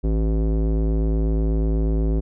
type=tone with low-pass filter; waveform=square; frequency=54.1 Hz; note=A1; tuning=29 cents flat; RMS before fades=-20 dBFS; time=0.03-2.21 s; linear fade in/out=20 ms; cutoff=390 Hz; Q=1.7; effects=none